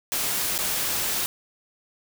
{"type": "noise with dropouts", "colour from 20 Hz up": "white", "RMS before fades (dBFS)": -26, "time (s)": [0.12, 1.26], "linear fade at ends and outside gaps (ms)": 0, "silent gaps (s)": [0.579, 0.588], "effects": []}